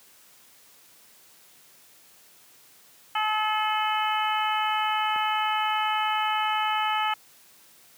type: harmonic tone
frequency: 429.9 Hz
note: A4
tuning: 40 cents flat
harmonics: 2 / 3 / 4 / 5 / 6 / 7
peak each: -26 / -28 / -35 / -35 / -35 / -32 dBFS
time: 3.15-7.14 s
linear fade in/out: 5 ms
type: click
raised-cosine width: 0.5 ms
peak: -23 dBFS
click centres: 5.161 s
effects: white hiss -55 dBFS RMS until 7.97 s + high-pass 100 Hz 12 dB/octave